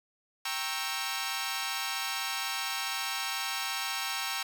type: chord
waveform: 10% pulse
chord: G diminished seventh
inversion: none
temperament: equal with one note detuned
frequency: 784 / 932.3 / 1094.7 / 1318.5 Hz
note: G5 / Bb5 / Db6 / Fb6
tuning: 0 / 0 / -22 / 0 cents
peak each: -29 dBFS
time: 0.45-4.43 s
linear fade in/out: 5 ms
effects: none